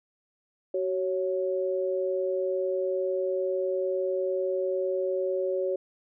sine tone pair together, 376.6 / 554.4 Hz, F#4 / C#5, +31 / 0 cents, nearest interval perfect fifth, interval 669 cents, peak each -28 dBFS, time 0.74-5.76 s, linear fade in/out 5 ms, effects none

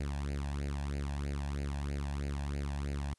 sawtooth tone with flanger, 70.8 Hz, C#2, 37 cents sharp, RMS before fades -36 dBFS, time 0-3.14 s, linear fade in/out 5 ms, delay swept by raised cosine 0.43 to 1.2 ms, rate 3.1 Hz, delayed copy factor +0.8, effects white hiss -75 dBFS RMS until 3.18 s + resampled to 24000 Hz

